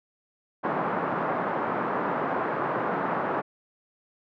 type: band-pass noise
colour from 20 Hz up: white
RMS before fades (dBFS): -28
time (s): 0.63-3.42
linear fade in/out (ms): 20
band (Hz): 150 to 1300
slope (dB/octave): 24
effects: none